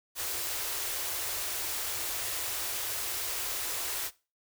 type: band-stop noise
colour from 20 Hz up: white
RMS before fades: -34 dBFS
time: 0.15-4.11 s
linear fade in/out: 50 ms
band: 120 to 300 Hz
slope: 96 dB/octave
effects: noise-tail reverb RT60 0.3 s tail -19 dB re dry